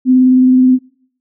sine tone with vibrato, 255.8 Hz, C4, 39 cents flat, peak -5 dBFS, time 0.05-0.79 s, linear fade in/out 50 ms, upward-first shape sine, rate 19 Hz, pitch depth 16 cents each way, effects noise-tail reverb RT60 0.6 s tail -21 dB re dry

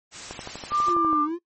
white noise, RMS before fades -37 dBFS, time 0.11-0.95 s, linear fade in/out 50 ms
click train, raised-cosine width 1 ms, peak -21 dBFS, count 11, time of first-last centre 0.31-1.13 s, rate 12.2 Hz
sine tone, 1190 Hz, D6, 22 cents sharp, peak -19 dBFS, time 0.7-1.28 s, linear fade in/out 50 ms
triangle linear two-way sweep, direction down then up, 359 to 293.7 to 357.4 Hz, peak -23 dBFS, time 0.86-1.39 s, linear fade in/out 50 ms, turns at 1.23 s
effects noise-tail reverb RT60 0.1 s tail -21 dB re dry + MP3 32 kbps

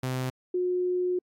sawtooth / sine tone pair in turn, 128.9 / 361.3 Hz, C3 / F#4, -26 / -41 cents, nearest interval octave + tritone, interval 1785 cents, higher second, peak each -24 dBFS, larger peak neither, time 0.03-0.3 / 0.54-1.19 s, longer second, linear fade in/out 5 ms, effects AAC 48 kbps

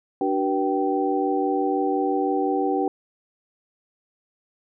sine tone cluster, 294.2 / 380.1 / 484 / 776 Hz, D4 / F#4 / B4 / G5, +3 / +47 / -35 / -18 cents, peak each -25 / -25 / -28 / -25 dBFS, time 0.21-2.88 s, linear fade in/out 2 ms, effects none

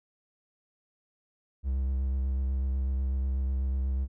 triangle tone with vibrato, 66.1 Hz, C2, 18 cents sharp, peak -24 dBFS, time 1.63-4.08 s, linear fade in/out 50 ms, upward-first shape sine, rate 8.1 Hz, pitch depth 27 cents each way, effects none

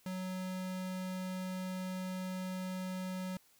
square tone, 185.4 Hz, F#3, 4 cents sharp, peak -38 dBFS, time 0.06-3.37 s, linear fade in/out 2 ms, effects white hiss -67 dBFS RMS until 3.59 s

